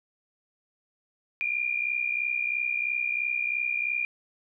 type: tone pair together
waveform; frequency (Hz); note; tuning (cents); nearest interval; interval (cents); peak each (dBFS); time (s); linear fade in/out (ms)
sine; 2374 / 2437; D7 / D#7; +18 / -37; unison; 45; -29 / -28; 1.41-4.05; 0
effects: none